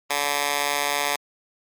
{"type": "tone with high-pass filter", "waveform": "10% pulse", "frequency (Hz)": 144, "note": "D3", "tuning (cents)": -34, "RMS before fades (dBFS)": -24, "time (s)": [0.1, 1.16], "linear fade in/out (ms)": 5, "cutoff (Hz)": 980, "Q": 0.7, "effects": ["MP3 96 kbps"]}